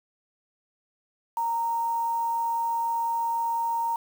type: tone with quantisation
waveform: sine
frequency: 926 Hz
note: A#5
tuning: 12 cents flat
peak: -24 dBFS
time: 1.37-3.96 s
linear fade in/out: 2 ms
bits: 7
effects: none